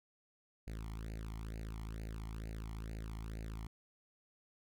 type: tone with flanger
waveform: sawtooth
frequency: 54.6 Hz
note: A1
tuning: 13 cents flat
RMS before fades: -44 dBFS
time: 0.67-3.67 s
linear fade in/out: 5 ms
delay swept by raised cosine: 0.44 to 0.96 ms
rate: 2.2 Hz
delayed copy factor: +1
effects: none